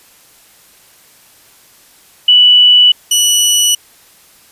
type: tone pair in turn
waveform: sine / 20% pulse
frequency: 2960 / 2949 Hz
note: F#7 / F#7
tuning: 0 / -6 cents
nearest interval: unison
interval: 6 cents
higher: first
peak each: -3 dBFS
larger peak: neither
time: 2.28-2.92 / 3.11-3.75 s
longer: neither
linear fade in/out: 5 ms
effects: white hiss -45 dBFS RMS until 4.51 s + resampled to 32000 Hz